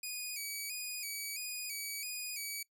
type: tone with vibrato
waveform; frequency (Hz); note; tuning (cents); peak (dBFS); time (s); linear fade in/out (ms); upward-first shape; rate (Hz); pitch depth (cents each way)
10% pulse; 2372; D7; +17; -30; 0.03-2.63; 5; square; 1.5; 71
effects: noise-tail reverb RT60 0.1 s tail -21 dB re dry